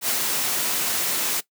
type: noise with ADSR envelope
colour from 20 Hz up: white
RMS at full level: -22 dBFS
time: 0.01-1.41 s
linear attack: 68 ms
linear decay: 83 ms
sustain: -2 dB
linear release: 18 ms
effects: noise-tail reverb RT60 0.1 s tail -18 dB re dry + high-pass 150 Hz 12 dB/octave